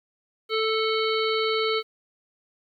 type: harmonic tone with a mistuned harmonic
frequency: 440 Hz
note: A4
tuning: in tune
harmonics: 1 / 3 / 5 / 7 / 9 / 10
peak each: -24 / -29 / -31 / -32 / -34 / -34 dBFS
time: 0.49-1.83 s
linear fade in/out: 50 ms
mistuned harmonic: 9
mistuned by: -24 cents
effects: 10-bit